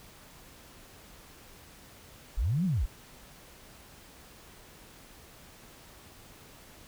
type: linear two-way sweep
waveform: sine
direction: up then down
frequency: 32.62 to 196.2 to 32.62 Hz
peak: -25 dBFS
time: 2.37-2.86 s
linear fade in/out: 10 ms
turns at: 2.65 s
effects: pink hiss -53 dBFS RMS until 6.87 s